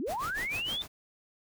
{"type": "linear sweep", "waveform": "sine", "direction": "up", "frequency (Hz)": [218.3, 3600], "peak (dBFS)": -31, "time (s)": [0, 0.82], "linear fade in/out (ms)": 0}
{"type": "noise with tremolo", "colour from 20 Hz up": "pink", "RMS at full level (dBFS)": -39, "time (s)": [0.06, 0.88], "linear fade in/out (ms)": 50, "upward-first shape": "sine", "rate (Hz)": 6.5, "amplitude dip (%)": 90}
{"effects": []}